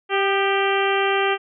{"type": "harmonic tone with a mistuned harmonic", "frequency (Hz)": 392, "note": "G4", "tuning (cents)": 0, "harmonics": [1, 2, 3, 4, 5, 6, 7, 8], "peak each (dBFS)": [-21, -24, -26, -27, -28, -29, -29, -30], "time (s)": [0.09, 1.38], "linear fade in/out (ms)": 50, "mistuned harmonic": 3, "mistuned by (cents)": 46, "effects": []}